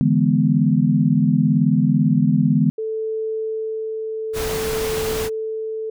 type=chord; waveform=sine; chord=E dominant seventh; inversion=third; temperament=equal; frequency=146.83 / 164.81 / 207.7 / 246.9 Hz; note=D3 / E3 / G#3 / B3; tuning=0 / 0 / 0 / 0 cents; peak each=-19 dBFS; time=0.01-2.7 s; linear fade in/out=0 ms
type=tone with tremolo; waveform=sine; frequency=440 Hz; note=A4; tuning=in tune; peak=-21 dBFS; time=2.78-5.9 s; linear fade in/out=5 ms; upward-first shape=sine; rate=0.58 Hz; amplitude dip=25%
type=noise; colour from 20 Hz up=pink; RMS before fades=-27 dBFS; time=4.33-5.3 s; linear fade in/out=50 ms
effects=none